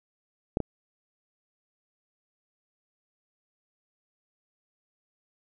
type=clicks; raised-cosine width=2 ms; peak=-11 / -15 dBFS; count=2; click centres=0.571 / 0.603 s; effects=none